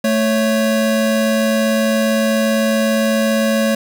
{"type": "tone pair together", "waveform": "square", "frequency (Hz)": [220.6, 554.4], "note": ["A3", "C#5"], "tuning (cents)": [5, 0], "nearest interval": "octave + major third", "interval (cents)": 1595, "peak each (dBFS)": [-16, -18], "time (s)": [0.04, 3.75], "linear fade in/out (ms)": 5, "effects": []}